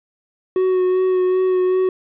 triangle tone with vibrato, 370 Hz, F#4, in tune, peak -12 dBFS, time 0.56-1.89 s, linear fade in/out 2 ms, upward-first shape sine, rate 2.6 Hz, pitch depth 17 cents each way, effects resampled to 8000 Hz + 9-bit

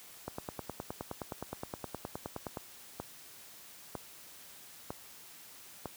two click trains, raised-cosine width 1 ms, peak -23 / -23 dBFS, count 23 / 4, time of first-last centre 0.28-2.572 / 3-5.857 s, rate 9.6 / 1.05 Hz, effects white hiss -53 dBFS RMS until 5.96 s + high-pass 60 Hz 12 dB/octave

